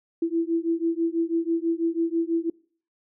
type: beating tone pair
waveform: sine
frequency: 329.6 / 335.7 Hz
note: E4 / E4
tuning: 0 / +32 cents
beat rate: 6.1 Hz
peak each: -25 dBFS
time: 0.22-2.5 s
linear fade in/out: 5 ms
effects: noise-tail reverb RT60 0.5 s tail -25 dB re dry